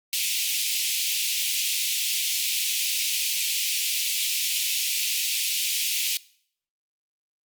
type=high-pass noise; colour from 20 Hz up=pink; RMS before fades=-26 dBFS; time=0.13-6.17 s; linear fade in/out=0 ms; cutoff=2400 Hz; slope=48 dB/octave; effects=noise-tail reverb RT60 0.6 s tail -21 dB re dry + Opus 48 kbps